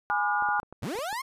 sine chord, G# diminished seventh, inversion none, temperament just, 830.6 / 996.7 / 1196.1 / 1435.3 Hz, G#5 / B5 / D6 / F6, 0 / +16 / +31 / +47 cents, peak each -27 / -33 / -32 / -28 dBFS, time 0.1-0.6 s, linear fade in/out 0 ms
clicks, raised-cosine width 1 ms, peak -29 dBFS, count 8, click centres 0.424 / 0.488 / 0.595 / 0.631 / 0.726 / 0.954 / 0.988 / 1.128 s
30% pulse linear sweep, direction up, 71.4 to 1100 Hz, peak -28 dBFS, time 0.82-1.22 s, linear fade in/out 10 ms
effects resampled to 32000 Hz

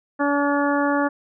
harmonic tone, 286 Hz, D4, 46 cents flat, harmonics 1 / 2 / 3 / 4 / 5 / 6, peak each -21 / -24 / -26 / -27 / -28 / -29 dBFS, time 0.19-1.09 s, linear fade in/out 20 ms, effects none

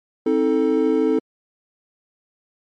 triangle chord, A diminished, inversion first, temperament just, 264 / 316.8 / 440 Hz, C4 / Eb4 / A4, +16 / +31 / 0 cents, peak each -19 / -18 / -17 dBFS, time 0.26-1.19 s, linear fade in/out 5 ms, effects MP3 48 kbps

